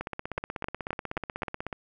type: two click trains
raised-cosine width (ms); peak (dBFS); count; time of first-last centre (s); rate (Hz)
0.5; -18 / -14; 29 / 5; 0.01-1.728 / 0.38-1.433; 16.3 / 3.8
effects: none